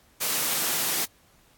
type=high-pass noise; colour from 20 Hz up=white; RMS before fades=-26 dBFS; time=0.2-1.06 s; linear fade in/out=20 ms; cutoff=130 Hz; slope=24 dB/octave; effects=pink hiss -60 dBFS RMS until 1.57 s + AAC 64 kbps